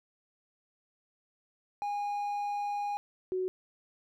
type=tone pair in turn; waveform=triangle / sine; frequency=819 / 371.1 Hz; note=G#5 / F#4; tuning=-24 / +5 cents; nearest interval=octave + major second; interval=1371 cents; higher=first; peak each=-29 / -29 dBFS; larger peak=neither; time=1.82-2.97 / 3.32-3.48 s; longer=first; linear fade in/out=0 ms; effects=none